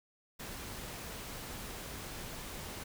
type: noise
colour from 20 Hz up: pink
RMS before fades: -44 dBFS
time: 0.39-2.84 s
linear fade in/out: 10 ms
effects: none